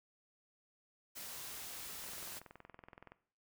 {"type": "noise", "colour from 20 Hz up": "white", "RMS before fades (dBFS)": -47, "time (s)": [1.15, 2.4], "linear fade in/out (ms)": 20}
{"type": "click train", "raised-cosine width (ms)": 0.5, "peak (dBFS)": -37, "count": 24, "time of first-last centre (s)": [2.04, 3.12], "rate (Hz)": 21.3}
{"effects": ["noise-tail reverb RT60 0.5 s tail -17 dB re dry"]}